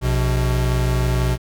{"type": "tone pair together", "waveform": "square", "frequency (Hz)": [59.18, 125.4], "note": ["A#1", "B2"], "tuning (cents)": [27, 27], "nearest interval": "octave + minor second", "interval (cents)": 1300, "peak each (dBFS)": -20, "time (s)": [0.01, 1.38], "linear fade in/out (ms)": 50, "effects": []}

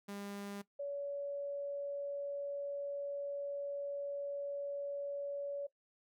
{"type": "tone pair in turn", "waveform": ["sawtooth", "sine"], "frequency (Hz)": [201.3, 566.6], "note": ["G3", "C#5"], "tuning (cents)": [46, 38], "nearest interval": "octave + tritone", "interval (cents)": 1792, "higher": "second", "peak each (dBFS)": [-39, -37], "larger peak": "second", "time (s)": [[0.08, 0.62], [0.79, 5.67]], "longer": "second", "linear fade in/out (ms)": 10, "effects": ["noise-tail reverb RT60 0.1 s tail -17 dB re dry"]}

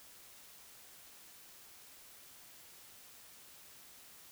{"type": "silence", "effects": ["white hiss -57 dBFS RMS until 4.31 s"]}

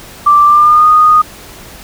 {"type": "tone with pitch glide", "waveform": "sine", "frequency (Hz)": [1174.7, 1235.2], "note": ["D6", "D#6"], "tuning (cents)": [0, -13], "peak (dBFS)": -3, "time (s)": [0.26, 1.22], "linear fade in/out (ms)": 10, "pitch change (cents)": 87, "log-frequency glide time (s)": [0.45, 0.88], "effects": ["pink hiss -33 dBFS RMS until 1.83 s"]}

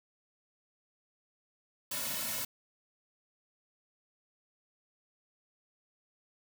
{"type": "noise with comb filter", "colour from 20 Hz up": "white", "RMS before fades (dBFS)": -36, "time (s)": [1.91, 2.45], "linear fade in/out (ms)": 5, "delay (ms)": 2.5, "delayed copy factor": -0.85, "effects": []}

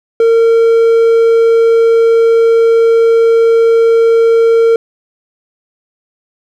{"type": "tone", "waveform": "triangle", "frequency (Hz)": 457.7, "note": "A#4", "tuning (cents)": -32, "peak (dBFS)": -3, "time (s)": [0.2, 4.76], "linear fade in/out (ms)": 2, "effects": []}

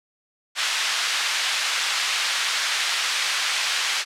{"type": "band-pass noise", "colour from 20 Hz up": "white", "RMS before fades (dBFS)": -24, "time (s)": [0.55, 4.05], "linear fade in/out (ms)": 50, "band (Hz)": [1300, 4200], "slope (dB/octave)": 12, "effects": ["low-pass 11000 Hz 12 dB/octave"]}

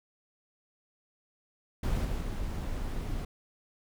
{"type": "noise with level steps", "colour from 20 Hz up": "brown", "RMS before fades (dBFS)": [-29, -32, -34], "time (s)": [1.83, 3.25], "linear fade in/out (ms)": 5, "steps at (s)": [2.05, 2.21], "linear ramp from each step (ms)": 2, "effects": []}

